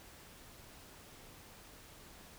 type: silence
effects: pink hiss -56 dBFS RMS until 2.38 s